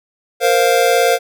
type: chord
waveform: square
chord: Bb suspended second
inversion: none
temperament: just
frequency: 466.2 / 524.4 / 699.2 Hz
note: Bb4 / C5 / F5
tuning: 0 / +4 / +2 cents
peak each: -16 dBFS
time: 0.4-1.19 s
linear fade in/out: 50 ms
effects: none